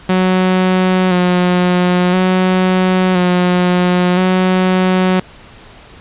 sawtooth tone with vibrato, 182.3 Hz, F#3, 25 cents flat, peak -6 dBFS, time 0.09-5.2 s, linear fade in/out 5 ms, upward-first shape square, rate 0.49 Hz, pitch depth 27 cents each way, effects pink hiss -39 dBFS RMS until 6 s + resampled to 8000 Hz

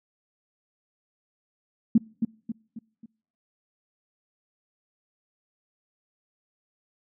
sine tone with echo, 226.2 Hz, A3, 48 cents sharp, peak -13 dBFS, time 1.95-1.98 s, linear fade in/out 5 ms, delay 270 ms, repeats 4, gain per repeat -7 dB, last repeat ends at 3.06 s, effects noise-tail reverb RT60 0.6 s tail -26 dB re dry

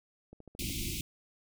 click train, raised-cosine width 2 ms, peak -36 dBFS, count 6, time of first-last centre 0.33-0.698 s, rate 13.6 Hz
pink band-stop noise, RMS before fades -36 dBFS, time 0.59-1.01 s, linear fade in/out 2 ms, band 360 to 2200 Hz, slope 96 dB/octave
effects none

